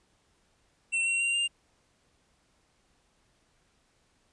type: tone with pitch steps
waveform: square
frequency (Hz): 2705 / 2735 / 2765 / 2796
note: E7 / F7 / F7 / F7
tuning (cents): +44 / -37 / -18 / +1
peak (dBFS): -26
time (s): 0.92-1.48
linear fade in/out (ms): 20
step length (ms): 140
effects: pink hiss -69 dBFS RMS until 4.32 s + resampled to 22050 Hz